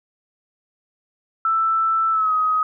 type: tone with pitch glide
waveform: sine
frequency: 1325 to 1260.8 Hz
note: E6 to D#6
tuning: +9 to +23 cents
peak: -16 dBFS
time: 1.45-2.63 s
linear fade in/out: 2 ms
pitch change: -86 cents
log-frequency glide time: 2.11-2.33 s
effects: none